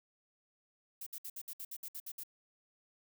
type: noise bursts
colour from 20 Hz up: violet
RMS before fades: -44 dBFS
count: 11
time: 1.01-2.235 s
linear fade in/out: 5 ms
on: 55 ms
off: 62 ms
effects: none